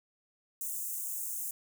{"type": "high-pass noise", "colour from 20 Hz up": "white", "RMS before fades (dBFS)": -37, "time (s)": [0.61, 1.51], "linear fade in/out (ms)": 2, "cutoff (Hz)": 6700, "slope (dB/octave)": 48, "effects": []}